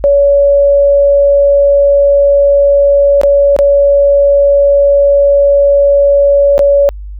sine tone with dropouts, 565 Hz, C#5, 33 cents sharp, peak -4 dBFS, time 0.04-6.89 s, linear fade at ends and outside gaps 0 ms, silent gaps 3.214-3.234 / 3.564-3.589 / 6.58-6.592 s, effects added 50 Hz sine -22 dBFS peak until 7.19 s

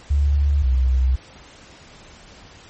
sine tone pair in turn, 71.4 / 64.24 Hz, D2 / C2, -48 / -31 cents, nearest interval major second, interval 183 cents, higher first, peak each -14 dBFS, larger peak neither, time 0.1-0.63 / 0.63-1.16 s, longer neither, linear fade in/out 10 ms, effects pink hiss -45 dBFS RMS until 2.69 s + MP3 32 kbps

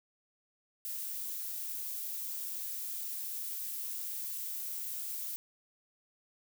violet noise, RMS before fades -39 dBFS, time 0.85-5.36 s, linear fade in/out 0 ms, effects none

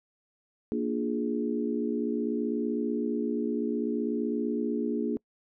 sine chord, Bb dominant seventh, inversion none, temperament equal with one note detuned, 233.1 / 293.7 / 349.2 / 417.5 Hz, Bb3 / D4 / F4 / Ab4, 0 / 0 / 0 / +9 cents, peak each -30 / -32 / -35 / -33 dBFS, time 0.72-5.17 s, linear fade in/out 0 ms, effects noise-tail reverb RT60 0.1 s tail -26 dB re dry

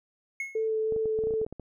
triangle tone with exponential decay, 2176 Hz, C#7, 33 cents flat, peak -26 dBFS, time 0.4-0.68 s, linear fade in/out 2 ms, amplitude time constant 60 ms
sine tone with vibrato, 440 Hz, A4, in tune, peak -25 dBFS, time 0.55-1.45 s, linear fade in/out 5 ms, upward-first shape sine, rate 3 Hz, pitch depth 11 cents each way
clicks, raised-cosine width 2 ms, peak -26 dBFS, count 12, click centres 0.923 / 0.963 / 1.057 / 1.189 / 1.238 / 1.271 / 1.308 / 1.338 / 1.415 / 1.465 / 1.526 / 1.597 s
effects none

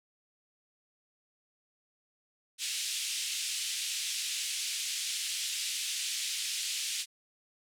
pink band-pass noise, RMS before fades -35 dBFS, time 2.58-7.06 s, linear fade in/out 50 ms, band 2700 to 10000 Hz, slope 24 dB/octave, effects none

